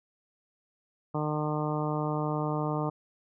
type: harmonic tone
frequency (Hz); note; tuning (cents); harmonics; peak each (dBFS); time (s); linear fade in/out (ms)
151.4; D#3; -47; 1 / 2 / 3 / 4 / 5 / 6 / 7 / 8; -31 / -34 / -36 / -37 / -38 / -39 / -39 / -40; 1.14-2.9; 10
effects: none